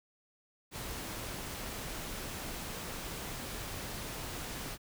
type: noise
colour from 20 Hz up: pink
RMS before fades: -41 dBFS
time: 0.71-4.78 s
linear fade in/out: 50 ms
effects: none